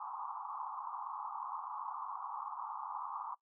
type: band-pass noise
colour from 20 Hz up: white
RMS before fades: -43 dBFS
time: 0-3.35 s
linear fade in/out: 10 ms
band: 810 to 1200 Hz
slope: 96 dB/octave
effects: noise-tail reverb RT60 0.1 s tail -19 dB re dry